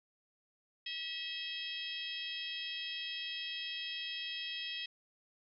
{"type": "harmonic tone", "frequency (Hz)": 647, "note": "E5", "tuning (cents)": -32, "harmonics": [3, 4, 5, 6, 7, 8], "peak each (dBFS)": [-48, -45, -41, -48, -54, -49], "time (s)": [0.86, 4.86], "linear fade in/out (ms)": 5, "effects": []}